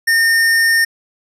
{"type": "tone", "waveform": "square", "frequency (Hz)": 1823, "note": "A#6", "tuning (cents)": -39, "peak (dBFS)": -11, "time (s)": [0.07, 0.85], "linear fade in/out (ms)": 10, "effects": ["resampled to 32000 Hz"]}